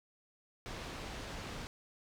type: low-pass noise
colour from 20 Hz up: pink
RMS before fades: -44 dBFS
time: 0.66-1.67 s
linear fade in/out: 0 ms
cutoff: 5200 Hz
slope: 12 dB/octave
effects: none